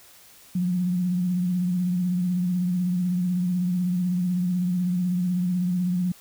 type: tone with vibrato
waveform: sine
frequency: 179.6 Hz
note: F3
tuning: 49 cents sharp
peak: -21 dBFS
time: 0.55-6.12 s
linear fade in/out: 5 ms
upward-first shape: triangle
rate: 16 Hz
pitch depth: 55 cents each way
effects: white hiss -51 dBFS RMS until 6.2 s